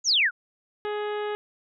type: exponential sweep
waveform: sine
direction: down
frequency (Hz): 6990 to 1350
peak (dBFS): -18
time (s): 0.04-0.31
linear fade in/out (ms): 50
type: harmonic tone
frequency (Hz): 418.2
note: G#4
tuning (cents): +12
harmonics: 1 / 2 / 3 / 4 / 5 / 6 / 7 / 8 / 9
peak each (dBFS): -28 / -35 / -39 / -40 / -45 / -49 / -46 / -50 / -52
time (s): 0.85-1.35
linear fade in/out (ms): 0
effects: none